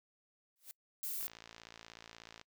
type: noise with exponential growth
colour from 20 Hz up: blue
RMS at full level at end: -45 dBFS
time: 0.56-0.71 s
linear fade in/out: 0 ms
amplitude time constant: 31 ms
type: noise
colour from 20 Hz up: violet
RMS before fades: -40 dBFS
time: 1.03-1.27 s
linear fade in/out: 0 ms
type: click train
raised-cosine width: 0.2 ms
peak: -33 dBFS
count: 69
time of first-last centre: 1.21-2.414 s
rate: 56.5 Hz
effects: noise-tail reverb RT60 0.1 s tail -25 dB re dry